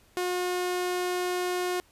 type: tone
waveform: sawtooth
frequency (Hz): 360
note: F#4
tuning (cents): -47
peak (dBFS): -23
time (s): 0.17-1.8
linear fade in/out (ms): 0
effects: pink hiss -61 dBFS RMS until 1.91 s + resampled to 32000 Hz